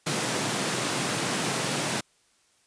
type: high-pass noise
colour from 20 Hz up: pink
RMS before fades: -28 dBFS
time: 0.06-2.01 s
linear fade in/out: 10 ms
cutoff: 120 Hz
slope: 48 dB/octave
effects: white hiss -65 dBFS RMS until 2.66 s + resampled to 22050 Hz